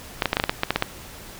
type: clicks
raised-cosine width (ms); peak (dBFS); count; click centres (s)
0.3; -3; 11; 0.222 / 0.257 / 0.331 / 0.369 / 0.399 / 0.439 / 0.495 / 0.634 / 0.706 / 0.76 / 0.824
effects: pink hiss -41 dBFS RMS until 1.39 s